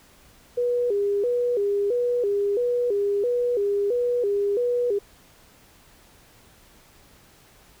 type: tone with vibrato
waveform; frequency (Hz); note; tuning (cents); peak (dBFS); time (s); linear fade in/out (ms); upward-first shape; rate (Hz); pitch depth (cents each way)
sine; 443.5; A4; +14; -20; 0.57-4.99; 10; square; 1.5; 160
effects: pink hiss -54 dBFS RMS until 7.8 s